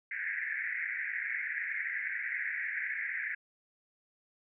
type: band-pass noise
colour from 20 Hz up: white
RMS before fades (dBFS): -36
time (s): 0.11-3.35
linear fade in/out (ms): 5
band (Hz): 1600 to 2200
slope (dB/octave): 96
effects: none